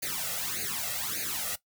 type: noise with flanger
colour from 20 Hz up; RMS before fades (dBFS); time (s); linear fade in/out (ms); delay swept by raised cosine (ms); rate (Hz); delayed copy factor
white; -33; 0.02-1.56; 10; 0.45 to 1.55; 1.7; +1
effects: noise-tail reverb RT60 0.1 s tail -17 dB re dry + high-pass 80 Hz 12 dB/octave